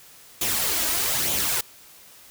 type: noise with flanger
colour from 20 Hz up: white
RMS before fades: -24 dBFS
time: 0.41-1.61 s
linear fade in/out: 5 ms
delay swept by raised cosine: 0.29 to 3.19 ms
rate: 1.1 Hz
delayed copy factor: +0.5
effects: white hiss -49 dBFS RMS until 2.3 s